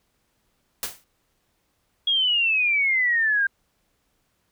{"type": "noise with exponential decay", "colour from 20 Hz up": "white", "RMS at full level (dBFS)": -25, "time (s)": [0.83, 1.04], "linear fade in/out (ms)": 1, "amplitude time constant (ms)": 44}
{"type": "exponential sweep", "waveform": "sine", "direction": "down", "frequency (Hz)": [3322, 1579], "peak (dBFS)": -18, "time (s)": [2.07, 3.47], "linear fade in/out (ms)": 5}
{"effects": ["pink hiss -70 dBFS RMS until 4.51 s"]}